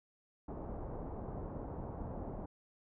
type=low-pass noise; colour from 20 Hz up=pink; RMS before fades=-43 dBFS; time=0.48-2.46 s; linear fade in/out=5 ms; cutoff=890 Hz; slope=24 dB/octave; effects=none